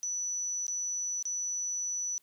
sine tone with dropouts, 5940 Hz, F#8, 6 cents sharp, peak -31 dBFS, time 0.03-2.18 s, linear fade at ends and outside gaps 0 ms, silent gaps 0.667-0.68 / 1.226-1.254 s, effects white hiss -69 dBFS RMS until 2.22 s

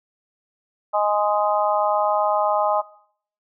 harmonic tone, 207.8 Hz, G#3, 1 cent sharp, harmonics 3 / 4 / 5 / 6, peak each -21 / -21 / -25 / -26 dBFS, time 0.93-2.82 s, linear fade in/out 20 ms, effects noise-tail reverb RT60 0.6 s tail -20 dB re dry

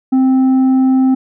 sine tone with tanh clipping, 261.6 Hz, C4, in tune, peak -9 dBFS, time 0.12-1.15 s, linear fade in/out 10 ms, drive 5 dB, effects none

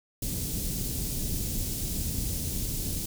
pink band-stop noise, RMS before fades -31 dBFS, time 0.22-3.06 s, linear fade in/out 5 ms, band 240 to 6200 Hz, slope 12 dB/octave, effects none

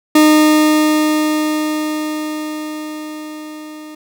40% pulse tone with level ramp, 306.5 Hz, D#4, 26 cents flat, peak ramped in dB -5 to -30 dBFS, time 0.15-3.95 s, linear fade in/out 5 ms, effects none

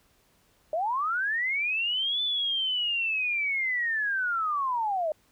sine linear two-way sweep, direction up then down, 598 to 3520 to 598 Hz, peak -25 dBFS, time 0.73-5.12 s, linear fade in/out 2 ms, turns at 2.22 s, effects pink hiss -65 dBFS RMS until 5.31 s

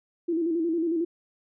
sine tone with vibrato, 331.9 Hz, E4, 12 cents sharp, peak -23 dBFS, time 0.28-1.05 s, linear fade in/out 10 ms, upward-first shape square, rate 11 Hz, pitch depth 61 cents each way, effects none

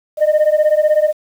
sine beating tone pair, 602 / 618 Hz, D5 / D#5, +43 / -12 cents, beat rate 16 Hz, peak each -11 dBFS, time 0.17-1.13 s, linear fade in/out 50 ms, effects tanh soft clip ceiling -7 dBFS + 7-bit

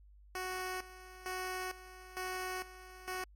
10% pulse tone with tremolo, 370 Hz, F#4, in tune, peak -29 dBFS, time 0.35-3.24 s, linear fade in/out 2 ms, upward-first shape square, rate 1.1 Hz, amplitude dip 80%, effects added 50 Hz sine -56 dBFS peak until 3.35 s + MP3 64 kbps

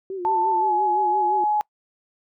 sine tone with vibrato, 370 Hz, F#4, in tune, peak -27 dBFS, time 0.1-1.44 s, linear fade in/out 2 ms, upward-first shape sine, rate 5.8 Hz, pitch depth 89 cents each way
sine tone with pitch glide, 885 to 843.6 Hz, A5 to G#5, +10 to +27 cents, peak -18 dBFS, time 0.25-1.61 s, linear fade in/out 0 ms, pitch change -83 cents, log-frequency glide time 0.56-0.74 s
effects noise-tail reverb RT60 0.1 s tail -25 dB re dry

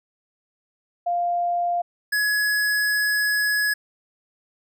sine / square tone pair in turn, 698.5 / 1685.5 Hz, F5 / G#6, 0 / +25 cents, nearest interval octave + minor third, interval 1525 cents, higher second, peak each -20 dBFS, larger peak neither, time 1.06-1.82 / 2.12-3.74 s, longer second, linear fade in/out 10 ms, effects none

